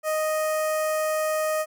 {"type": "tone with notch filter", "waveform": "sawtooth", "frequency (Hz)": 622.3, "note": "D#5", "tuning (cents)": 0, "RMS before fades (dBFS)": -25, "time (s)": [0.03, 1.66], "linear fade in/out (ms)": 50, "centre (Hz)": 3700, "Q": 0.85, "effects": []}